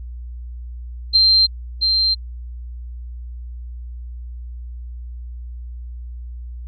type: tone with echo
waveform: sine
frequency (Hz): 4150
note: C8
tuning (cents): -15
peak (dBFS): -10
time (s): 1.13-1.47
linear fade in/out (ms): 20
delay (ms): 680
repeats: 1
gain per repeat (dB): -4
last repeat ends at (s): 2.15
effects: added 60 Hz sine -29 dBFS peak until 6.67 s + AAC 64 kbps